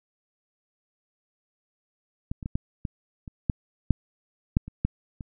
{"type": "clicks", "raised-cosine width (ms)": 5, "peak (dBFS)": [-17, -24, -18, -13, -17, -26, -10, -6, -7, -25, -10, -24], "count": 12, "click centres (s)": [2.315, 2.428, 2.459, 2.555, 2.852, 3.278, 3.498, 3.907, 4.569, 4.68, 4.85, 5.208], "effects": []}